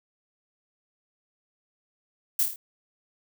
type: noise with echo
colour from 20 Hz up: violet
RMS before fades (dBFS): -23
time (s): 2.39-2.43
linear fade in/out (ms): 2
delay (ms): 26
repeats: 5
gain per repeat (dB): -4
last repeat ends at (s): 2.56
effects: none